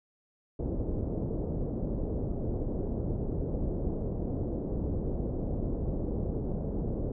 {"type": "low-pass noise", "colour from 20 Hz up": "pink", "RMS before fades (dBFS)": -32, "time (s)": [0.59, 7.12], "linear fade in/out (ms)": 5, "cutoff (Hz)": 520, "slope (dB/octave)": 24, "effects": []}